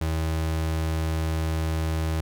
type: tone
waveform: 35% pulse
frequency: 80 Hz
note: D#2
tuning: 49 cents sharp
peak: -22 dBFS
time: 0.01-2.21 s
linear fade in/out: 5 ms
effects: none